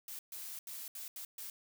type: noise bursts at uneven times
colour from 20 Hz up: blue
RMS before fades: -45 dBFS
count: 6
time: 0.08-0.19 / 0.32-0.59 / 0.67-0.88 / 0.95-1.08 / 1.16-1.25 / 1.38-1.5 s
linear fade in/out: 2 ms
effects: none